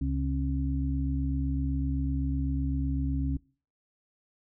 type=harmonic tone; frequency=67.9 Hz; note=C#2; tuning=35 cents flat; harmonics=1 / 2 / 4; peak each=-29 / -32 / -32 dBFS; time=0.01-3.37 s; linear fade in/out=5 ms; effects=noise-tail reverb RT60 0.4 s tail -22 dB re dry